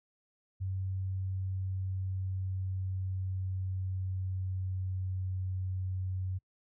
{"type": "tone with pitch glide", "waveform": "sine", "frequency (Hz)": [94.8, 93.28], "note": ["F#2", "F#2"], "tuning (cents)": [43, 15], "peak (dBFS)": -32, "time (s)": [0.6, 6.39], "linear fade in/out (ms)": 20, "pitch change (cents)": -28, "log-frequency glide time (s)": [0.88, 5.39], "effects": ["noise-tail reverb RT60 0.1 s tail -25 dB re dry"]}